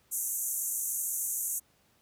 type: band-pass noise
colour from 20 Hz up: white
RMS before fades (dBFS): -33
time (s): 0.11-1.6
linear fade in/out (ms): 20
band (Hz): 6200 to 14000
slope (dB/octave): 96
effects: pink hiss -67 dBFS RMS until 2.01 s + high-pass 60 Hz 12 dB/octave